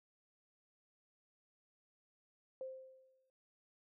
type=tone with exponential decay; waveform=sine; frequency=523.3 Hz; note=C5; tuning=in tune; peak=-40 dBFS; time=2.61-3.3 s; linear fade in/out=1 ms; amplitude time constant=150 ms; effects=none